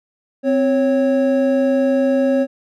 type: tone pair together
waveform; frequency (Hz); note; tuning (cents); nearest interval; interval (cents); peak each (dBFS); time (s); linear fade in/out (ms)
triangle; 260.3 / 551; C4 / C#5; -9 / -11; octave + minor second; 1298; -14; 0.43-2.47; 50
effects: none